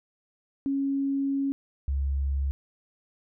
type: tone pair in turn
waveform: sine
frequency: 275.5 / 68.88 Hz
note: C#4 / C#2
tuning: -11 / -10 cents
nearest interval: 2 octaves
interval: 2399 cents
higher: first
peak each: -24 dBFS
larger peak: neither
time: 0.66-1.52 / 1.88-2.51 s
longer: first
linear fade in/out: 0 ms
effects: none